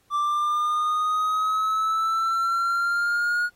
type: exponential sweep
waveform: triangle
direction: up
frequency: 1170 to 1445 Hz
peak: -19 dBFS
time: 0.1-3.5 s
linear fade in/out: 50 ms
effects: pink hiss -64 dBFS RMS until 3.55 s + AAC 48 kbps